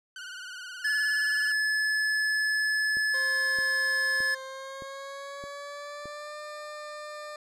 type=tone with vibrato; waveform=sawtooth; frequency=1480 Hz; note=F#6; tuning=in tune; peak=-35 dBFS; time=0.16-1.52 s; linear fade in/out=2 ms; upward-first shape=sine; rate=19 Hz; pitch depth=73 cents each way
type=tone; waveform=square; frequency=1721 Hz; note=A6; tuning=39 cents flat; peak=-25 dBFS; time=0.84-4.35 s; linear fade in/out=10 ms
type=click train; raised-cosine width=2 ms; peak=-31 dBFS; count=6; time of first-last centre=2.97-6.056 s; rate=1.62 Hz
type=tone with pitch glide; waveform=20% pulse; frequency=528 to 599.5 Hz; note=C5 to D5; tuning=+16 to +36 cents; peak=-33 dBFS; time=3.14-7.36 s; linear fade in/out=2 ms; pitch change=+220 cents; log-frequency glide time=4.42-6.36 s
effects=low-pass 8000 Hz 12 dB/octave